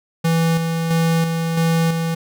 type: tone with tremolo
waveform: square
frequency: 164.81 Hz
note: E3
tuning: in tune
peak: -15 dBFS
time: 0.24-2.15 s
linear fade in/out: 10 ms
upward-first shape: square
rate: 1.5 Hz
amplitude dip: 40%
effects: none